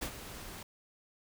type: noise with ADSR envelope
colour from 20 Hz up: pink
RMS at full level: -35 dBFS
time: 0.01-0.63 s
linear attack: 17 ms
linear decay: 73 ms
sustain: -11 dB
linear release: 4 ms
effects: none